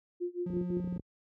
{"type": "tone with tremolo", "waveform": "sine", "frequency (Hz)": 353.2, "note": "F4", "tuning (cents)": 20, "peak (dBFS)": -30, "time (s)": [0.2, 0.82], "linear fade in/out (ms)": 20, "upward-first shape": "sine", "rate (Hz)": 5.9, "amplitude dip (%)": 95}
{"type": "tone", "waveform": "triangle", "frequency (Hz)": 178.2, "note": "F3", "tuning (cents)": 35, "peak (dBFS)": -31, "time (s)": [0.46, 0.98], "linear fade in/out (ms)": 5}
{"type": "clicks", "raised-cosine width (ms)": 3, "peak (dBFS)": -28, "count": 12, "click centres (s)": [0.503, 0.537, 0.568, 0.613, 0.703, 0.77, 0.8, 0.844, 0.875, 0.926, 0.963, 0.996]}
{"effects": ["high-pass 60 Hz 12 dB/octave"]}